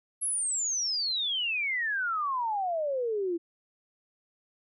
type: exponential sweep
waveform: sine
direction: down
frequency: 11240 to 329.6 Hz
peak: -27 dBFS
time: 0.21-3.38 s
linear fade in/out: 20 ms
effects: none